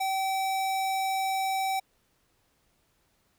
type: tone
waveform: square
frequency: 769 Hz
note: G5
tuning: 33 cents flat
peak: -27 dBFS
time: 0-1.8 s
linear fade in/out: 10 ms
effects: pink hiss -70 dBFS RMS until 3.38 s